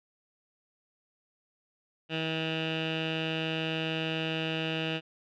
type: tone with low-pass filter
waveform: 15% pulse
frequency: 160.4 Hz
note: E3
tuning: 47 cents flat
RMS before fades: -32 dBFS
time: 2.09-5.01 s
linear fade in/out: 50 ms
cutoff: 3000 Hz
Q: 7.5
effects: none